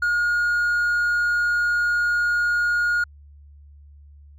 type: tone with hard clipping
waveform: sine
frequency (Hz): 1432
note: F6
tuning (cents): +43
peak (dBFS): -19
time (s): 0.02-3.04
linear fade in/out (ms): 5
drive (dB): 2
effects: added 72 Hz sine -44 dBFS peak until 4.38 s